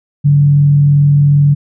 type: tone with frequency modulation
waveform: sine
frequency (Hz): 144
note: D3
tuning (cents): -34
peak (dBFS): -5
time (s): 0.24-1.55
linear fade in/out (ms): 20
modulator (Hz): 42.6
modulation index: 0.21
effects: none